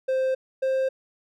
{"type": "tone pair in turn", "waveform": "triangle", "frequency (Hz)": [523.3, 527.9], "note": ["C5", "C5"], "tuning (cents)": [0, 15], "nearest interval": "unison", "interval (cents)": 15, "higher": "second", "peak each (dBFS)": -19, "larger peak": "neither", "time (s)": [[0.08, 0.35], [0.62, 0.89]], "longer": "neither", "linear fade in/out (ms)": 10, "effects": []}